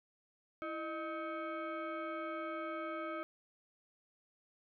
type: tone with frequency modulation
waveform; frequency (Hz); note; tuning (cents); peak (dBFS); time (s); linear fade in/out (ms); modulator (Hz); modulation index
sine; 329.6; E4; 0; -38; 0.62-3.23; 0; 946; 1.5
effects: none